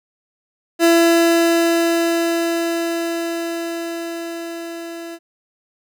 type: tone with level ramp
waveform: 30% pulse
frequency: 335.7 Hz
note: E4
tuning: 32 cents sharp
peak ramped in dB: -7 to -27 dBFS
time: 0.79-5.19 s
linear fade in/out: 50 ms
effects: none